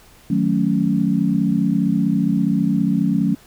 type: chord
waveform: sine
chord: D# half-diminished seventh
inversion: none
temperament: equal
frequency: 155.56 / 185 / 220 / 277.2 Hz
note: D#3 / F#3 / A3 / C#4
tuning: 0 / 0 / 0 / 0 cents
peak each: -24 / -19 / -20 / -21 dBFS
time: 0.3-3.35 s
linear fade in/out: 5 ms
effects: pink hiss -49 dBFS RMS until 3.46 s